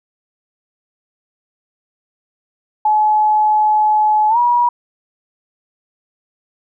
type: tone with pitch glide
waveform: sine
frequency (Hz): 853 to 963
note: G#5 to B5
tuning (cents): +46 to -44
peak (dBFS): -10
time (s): 2.85-4.69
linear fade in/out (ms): 5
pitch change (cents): +210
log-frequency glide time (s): 4.29-4.38
effects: none